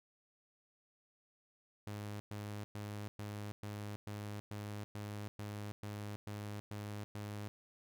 sawtooth tone bursts, 103.83 Hz, G#2, in tune, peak -38 dBFS, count 13, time 1.87-7.48 s, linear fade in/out 0 ms, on 330 ms, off 110 ms, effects none

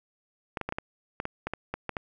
clicks, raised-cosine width 0.5 ms, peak -16 dBFS, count 12, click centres 0.572 / 0.613 / 0.69 / 0.724 / 0.785 / 1.201 / 1.254 / 1.47 / 1.536 / 1.74 / 1.893 / 1.968 s, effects none

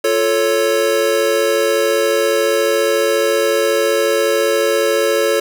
square chord, F augmented, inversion none, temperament equal, 349.2 / 440 / 554.4 Hz, F4 / A4 / C#5, 0 / 0 / 0 cents, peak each -22 / -17 / -17 dBFS, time 0.04-5.4 s, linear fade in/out 5 ms, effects none

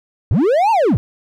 triangle linear two-way sweep, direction up then down, 72.7 to 932.3 to 72.7 Hz, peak -9 dBFS, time 0.31-0.97 s, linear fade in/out 0 ms, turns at 0.71 s, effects none

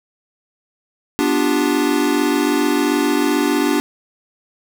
square chord, G dominant seventh, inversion first, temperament equal, 246.9 / 293.7 / 349.2 / 392 Hz, B3 / D4 / F4 / G4, 0 / 0 / 0 / 0 cents, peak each -23 / -18 / -23 / -23 dBFS, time 1.19-3.8 s, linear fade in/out 0 ms, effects none

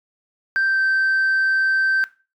sine tone with pitch glide, 1568 to 1555.4 Hz, G6 to G6, 0 to -14 cents, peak -14 dBFS, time 0.56-2.04 s, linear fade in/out 0 ms, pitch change -14 cents, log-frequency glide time 0.67-0.8 s, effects noise-tail reverb RT60 0.3 s tail -18 dB re dry + tanh soft clip ceiling -14 dBFS

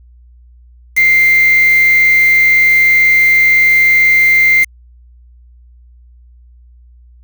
sine tone with quantisation, 2093 Hz, C7, in tune, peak -6 dBFS, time 0.96-4.65 s, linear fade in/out 20 ms, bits 3, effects added 60 Hz sine -39 dBFS peak until 7.23 s

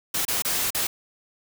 white noise with dropouts, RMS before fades -25 dBFS, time 0.14-0.87 s, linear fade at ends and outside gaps 5 ms, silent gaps 0.252-0.281 / 0.422-0.448 / 0.705-0.746 s, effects none

